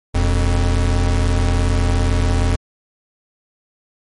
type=tone pair together; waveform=square; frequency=41.24 / 87.31 Hz; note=E1 / F2; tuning=+2 / 0 cents; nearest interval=octave + minor second; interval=1298 cents; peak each=-17 dBFS; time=0.14-2.56 s; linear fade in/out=10 ms; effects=MP3 48 kbps